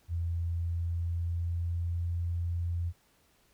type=tone with pitch glide; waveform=sine; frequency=84.7 to 85.88 Hz; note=E2 to F2; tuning=+48 to -29 cents; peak=-29 dBFS; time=0.08-2.93 s; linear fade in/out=50 ms; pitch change=+23 cents; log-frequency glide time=0.47-2.22 s; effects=pink hiss -67 dBFS RMS until 3.53 s